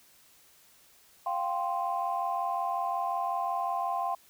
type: chord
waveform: sine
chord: F suspended second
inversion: none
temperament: equal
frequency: 698.5 / 784 / 1046.5 Hz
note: F5 / G5 / C6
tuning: 0 / 0 / 0 cents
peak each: -32 dBFS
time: 1.26-4.15 s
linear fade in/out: 5 ms
effects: tanh soft clip ceiling -19 dBFS + white hiss -60 dBFS RMS until 4.29 s